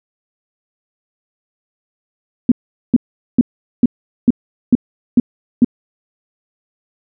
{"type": "tone bursts", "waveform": "sine", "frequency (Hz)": 242.3, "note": "B3", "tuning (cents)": -33, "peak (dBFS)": -4, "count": 8, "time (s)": [2.49, 5.646], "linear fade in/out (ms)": 2, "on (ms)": 27, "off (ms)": 420, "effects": []}